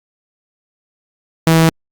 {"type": "tone", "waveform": "sawtooth", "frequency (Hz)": 162.7, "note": "E3", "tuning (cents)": -22, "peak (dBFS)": -4, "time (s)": [1.47, 1.69], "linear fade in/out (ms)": 0, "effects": ["Opus 48 kbps"]}